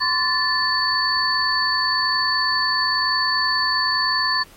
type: tone cluster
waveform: sine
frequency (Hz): 1032 / 1133 / 1757 / 4485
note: C6 / C#6 / A6 / C#8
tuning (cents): -24 / +37 / -3 / +19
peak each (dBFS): -24 / -29 / -22 / -21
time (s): 0-4.44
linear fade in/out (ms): 20
effects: pink hiss -49 dBFS RMS until 4.56 s + AAC 48 kbps